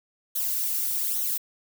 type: noise with flanger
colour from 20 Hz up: violet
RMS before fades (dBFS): -27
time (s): 0.35-1.38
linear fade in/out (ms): 10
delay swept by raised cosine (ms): 0.4 to 2.7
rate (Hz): 1.2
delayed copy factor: -0.85
effects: none